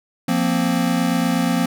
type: chord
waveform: square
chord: F suspended fourth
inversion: none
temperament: equal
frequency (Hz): 174.61 / 233.1 / 261.6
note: F3 / Bb3 / C4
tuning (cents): 0 / 0 / 0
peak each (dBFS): -22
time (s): 0.28-1.66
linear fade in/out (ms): 5
effects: none